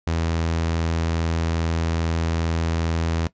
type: tone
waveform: sawtooth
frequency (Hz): 82.41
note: E2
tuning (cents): 0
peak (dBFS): -17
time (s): 0.07-3.27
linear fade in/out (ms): 0
effects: noise-tail reverb RT60 0.1 s tail -18 dB re dry + resampled to 16000 Hz